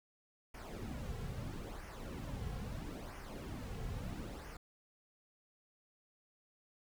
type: noise with flanger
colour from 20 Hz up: brown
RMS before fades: -44 dBFS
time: 0.54-4.57 s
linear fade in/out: 5 ms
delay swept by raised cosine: 0.25 to 3.35 ms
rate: 0.76 Hz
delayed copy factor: -0.65
effects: none